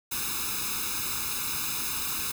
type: noise with comb filter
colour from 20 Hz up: white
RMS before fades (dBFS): -31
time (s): 0.11-2.32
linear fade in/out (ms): 10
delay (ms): 0.78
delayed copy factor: +1
effects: none